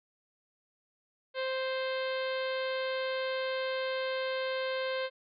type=harmonic tone; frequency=523.3 Hz; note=C5; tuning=in tune; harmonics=1 / 2 / 3 / 4 / 5 / 6 / 7 / 8 / 9; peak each=-32 / -41 / -40 / -43 / -46 / -45 / -47 / -47 / -56 dBFS; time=1.34-5.1 s; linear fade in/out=50 ms; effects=none